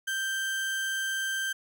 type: tone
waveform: 35% pulse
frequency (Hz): 1568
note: G6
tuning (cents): 0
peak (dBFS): -27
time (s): 0.07-1.53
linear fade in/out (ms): 10
effects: none